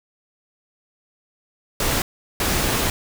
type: noise bursts at uneven times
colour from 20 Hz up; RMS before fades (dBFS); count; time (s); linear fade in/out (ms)
pink; -21; 2; 1.8-2.02 / 2.4-2.9; 2
effects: none